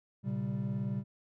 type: chord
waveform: triangle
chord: G diminished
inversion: first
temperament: equal with one note detuned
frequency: 116.54 / 135.27 / 196 Hz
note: Bb2 / Db3 / G3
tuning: 0 / -42 / 0 cents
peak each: -35 / -34 / -33 dBFS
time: 0.23-1.04 s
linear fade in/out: 50 ms
effects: tanh soft clip ceiling -21 dBFS